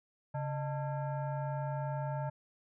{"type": "tone with frequency modulation", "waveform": "sine", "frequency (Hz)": 138.59, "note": "C#3", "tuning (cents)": 0, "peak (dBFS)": -33, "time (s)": [0.34, 2.3], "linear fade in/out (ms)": 10, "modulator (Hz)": 750, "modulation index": 0.9, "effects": []}